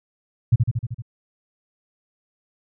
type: tone with echo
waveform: sine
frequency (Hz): 117.4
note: A#2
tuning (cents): +13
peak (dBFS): -10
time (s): 0.52-0.56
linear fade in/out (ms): 10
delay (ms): 77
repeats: 6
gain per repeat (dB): -3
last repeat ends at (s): 1.022
effects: none